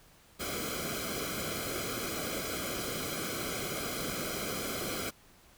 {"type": "noise with comb filter", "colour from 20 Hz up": "pink", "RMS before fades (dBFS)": -36, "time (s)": [0.39, 5.11], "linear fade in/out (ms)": 20, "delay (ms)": 1.1, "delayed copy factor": -0.85, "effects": ["pink hiss -60 dBFS RMS until 5.57 s"]}